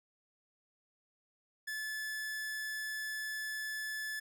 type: tone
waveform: 45% pulse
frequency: 1731 Hz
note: A6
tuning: 29 cents flat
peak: -37 dBFS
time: 1.67-4.2 s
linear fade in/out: 10 ms
effects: none